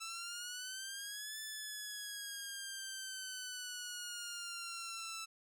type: exponential two-way sweep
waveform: 10% pulse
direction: up then down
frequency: 1318.5 to 1750 to 1318.5 Hz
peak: -34 dBFS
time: 0-5.26 s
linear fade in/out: 20 ms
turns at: 1.39 s
effects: none